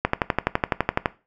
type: click train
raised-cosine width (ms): 0.5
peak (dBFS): -3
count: 13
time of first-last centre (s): 0.05-1.058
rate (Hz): 11.9
effects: noise-tail reverb RT60 0.3 s tail -18 dB re dry